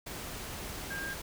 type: tone in noise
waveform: sine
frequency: 1605 Hz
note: G6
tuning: 40 cents sharp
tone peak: -36 dBFS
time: 0.9-1.14 s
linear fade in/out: 10 ms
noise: pink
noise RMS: -41 dBFS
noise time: 0.06-1.22 s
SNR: +2 dB
effects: none